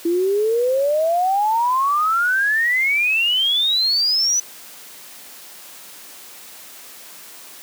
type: exponential sweep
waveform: sine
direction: up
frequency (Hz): 332.5 to 6040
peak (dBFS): -15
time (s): 0.05-4.4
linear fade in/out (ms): 5
effects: white hiss -40 dBFS RMS until 7.62 s + high-pass 200 Hz 12 dB/octave